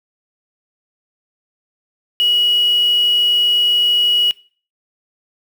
sine tone with quantisation, 2913 Hz, F#7, 28 cents flat, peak -12 dBFS, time 2.2-4.31 s, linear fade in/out 0 ms, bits 5, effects noise-tail reverb RT60 0.4 s tail -21 dB re dry

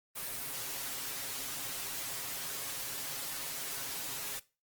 white noise with comb filter, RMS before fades -39 dBFS, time 0.15-4.4 s, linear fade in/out 20 ms, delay 7.3 ms, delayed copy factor +0.9, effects noise-tail reverb RT60 0.3 s tail -19 dB re dry + Opus 32 kbps

